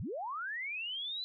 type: linear sweep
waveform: sine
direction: up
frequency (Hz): 69.3 to 4057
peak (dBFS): -36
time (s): 0-1.24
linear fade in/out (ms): 0
effects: none